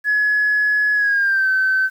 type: tone with pitch glide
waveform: sine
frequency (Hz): 1693 to 1534.7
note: G#6 to G6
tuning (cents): +33 to -37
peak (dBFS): -13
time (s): 0.04-1.9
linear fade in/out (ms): 50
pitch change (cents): -170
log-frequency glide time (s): 0.94-1.49
effects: tanh soft clip ceiling -10 dBFS + 8-bit